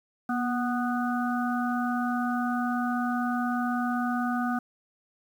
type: harmonic tone with a mistuned harmonic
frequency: 246.9 Hz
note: B3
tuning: in tune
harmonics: 1 / 3 / 5 / 6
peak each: -27 / -32 / -34 / -35 dBFS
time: 0.29-4.59 s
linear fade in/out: 5 ms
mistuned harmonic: 1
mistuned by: -35 cents
effects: 9-bit